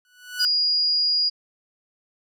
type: tone with exponential growth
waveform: sawtooth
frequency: 1479 Hz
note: F#6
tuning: 1 cent flat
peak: -19 dBFS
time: 0.05-0.45 s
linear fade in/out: 1 ms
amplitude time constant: 85 ms
type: tone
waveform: sine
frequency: 4869 Hz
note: D#8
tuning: 38 cents flat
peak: -18 dBFS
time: 0.39-1.3 s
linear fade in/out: 20 ms
effects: none